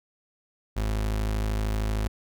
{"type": "tone", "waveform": "35% pulse", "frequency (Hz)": 53, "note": "G#1", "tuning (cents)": 36, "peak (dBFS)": -23, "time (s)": [0.76, 2.08], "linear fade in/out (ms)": 10, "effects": []}